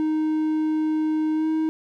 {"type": "tone with pitch glide", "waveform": "triangle", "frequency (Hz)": [311.1, 315.8], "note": ["D#4", "D#4"], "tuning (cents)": [0, 26], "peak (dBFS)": -18, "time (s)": [0, 1.69], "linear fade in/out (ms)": 0, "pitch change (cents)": 26, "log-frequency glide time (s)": [1.34, 1.47], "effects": []}